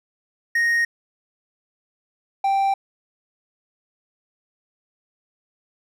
triangle tone pair in turn, 1864.7 / 784 Hz, A#6 / G5, 0 / 0 cents, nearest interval octave + minor third, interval 1500 cents, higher first, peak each -15 dBFS, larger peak neither, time 0.55-0.85 / 2.44-2.74 s, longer neither, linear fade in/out 5 ms, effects none

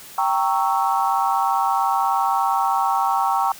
sine chord, G diminished seventh, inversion none, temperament equal with one note detuned, 784 / 924.3 / 1108.7 / 1318.5 Hz, G5 / Bb5 / Db6 / Fb6, 0 / -15 / 0 / 0 cents, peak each -21 / -22 / -23 / -26 dBFS, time 0.18-3.52 s, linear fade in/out 2 ms, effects white hiss -41 dBFS RMS until 3.59 s

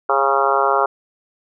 harmonic tone with a mistuned harmonic, 136.9 Hz, C#3, 21 cents flat, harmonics 3 / 4 / 5 / 6 / 7 / 8 / 9 / 10, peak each -22 / -22 / -22 / -22 / -22 / -22 / -22 / -22 dBFS, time 0.09-0.86 s, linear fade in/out 5 ms, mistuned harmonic 5, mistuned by +28 cents, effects none

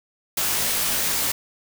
white noise with comb filter, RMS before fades -23 dBFS, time 0.37-1.32 s, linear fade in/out 5 ms, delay 19 ms, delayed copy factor -0.95, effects none

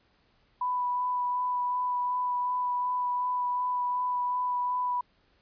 sine tone with vibrato, 990 Hz, B5, 4 cents sharp, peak -26 dBFS, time 0.61-5.01 s, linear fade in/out 5 ms, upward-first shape sine, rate 2.7 Hz, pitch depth 11 cents each way, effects pink hiss -67 dBFS RMS until 5.41 s + resampled to 11025 Hz

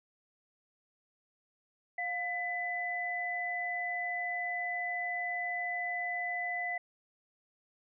sine tone pair together, 707.1 / 2000 Hz, F5 / B6, +21 / +21 cents, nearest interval octave + tritone, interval 1800 cents, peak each -37 / -34 dBFS, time 1.98-6.78 s, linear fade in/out 5 ms, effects none

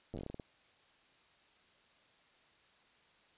slowing click train, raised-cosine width 2 ms, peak -30 dBFS, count 11, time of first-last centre 0.14-0.398 s, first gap 9 ms, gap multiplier 1.22, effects white hiss -67 dBFS RMS until 3.37 s + resampled to 8000 Hz

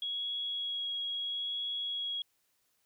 sine tone with vibrato, 3322 Hz, G#7, in tune, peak -33 dBFS, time 0.02-2.22 s, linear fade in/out 2 ms, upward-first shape sine, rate 0.76 Hz, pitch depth 9 cents each way, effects white hiss -75 dBFS RMS until 2.85 s

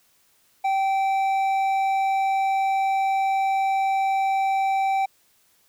sine tone with hard clipping, 776 Hz, G5, 18 cents flat, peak -21 dBFS, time 0.64-5.06 s, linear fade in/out 10 ms, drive 6 dB, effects white hiss -62 dBFS RMS until 5.68 s

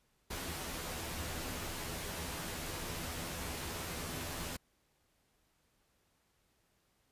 pink noise with comb filter, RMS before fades -41 dBFS, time 0.3-4.57 s, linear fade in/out 10 ms, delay 12 ms, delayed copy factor +0.6, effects pink hiss -75 dBFS RMS until 7.11 s + resampled to 32000 Hz

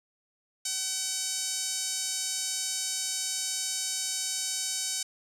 5% pulse tone with band-pass filter, 759 Hz, F#5, 44 cents sharp, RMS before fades -32 dBFS, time 0.65-5.03 s, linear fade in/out 5 ms, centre 7000 Hz, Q 1.1, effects none

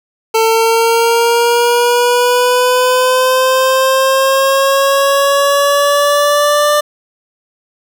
25% pulse linear sweep, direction up, 446.5 to 594 Hz, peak -5 dBFS, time 0.34-6.81 s, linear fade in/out 10 ms, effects none

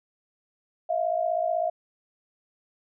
sine tone pair together, 642.5 / 698.5 Hz, E5 / F5, -45 / 0 cents, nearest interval minor second, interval 145 cents, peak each -26 dBFS, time 0.89-1.7 s, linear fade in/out 10 ms, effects none

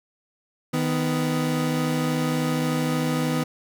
30% pulse tone pair together, 156.5 / 249.5 Hz, D#3 / B3, +10 / +18 cents, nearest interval minor sixth, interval 808 cents, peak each -22 dBFS, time 0.73-3.44 s, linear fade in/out 10 ms, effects none

